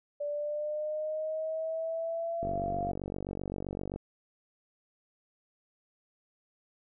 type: linear sweep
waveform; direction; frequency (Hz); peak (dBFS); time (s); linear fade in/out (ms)
sine; up; 581 to 697; -31; 0.2-2.92; 10
type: click train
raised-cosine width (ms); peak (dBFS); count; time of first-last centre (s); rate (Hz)
2; -23; 74; 2.43-3.96; 47.7
effects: none